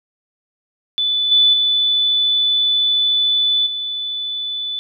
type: tone with level steps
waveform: sine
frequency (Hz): 3487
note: A7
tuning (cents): -16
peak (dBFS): -15 / -9 / -13 / -21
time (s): 0.98-4.79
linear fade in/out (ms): 0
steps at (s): 1.31 / 1.53 / 3.66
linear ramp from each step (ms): 10
effects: none